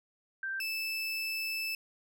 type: tone pair in turn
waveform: sine / 30% pulse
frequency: 1568 / 2631 Hz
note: G6 / E7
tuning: 0 / -4 cents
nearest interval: major sixth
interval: 896 cents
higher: second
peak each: -33 / -30 dBFS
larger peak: second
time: 0.43-0.6 / 0.6-1.75 s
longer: second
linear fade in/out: 2 ms
effects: none